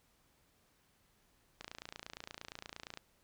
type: click train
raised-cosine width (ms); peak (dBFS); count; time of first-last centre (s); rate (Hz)
0.2; -27; 40; 1.61-2.974; 28.6
effects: pink hiss -72 dBFS RMS until 3.23 s